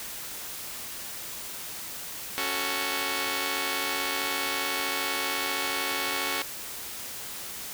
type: chord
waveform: 5% pulse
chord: F# minor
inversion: second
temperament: just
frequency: 277.5 / 370 / 444 Hz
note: C#4 / F#4 / A4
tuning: +2 / 0 / +16 cents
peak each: -22 dBFS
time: 2.38-6.42 s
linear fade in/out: 0 ms
effects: white hiss -38 dBFS RMS until 7.73 s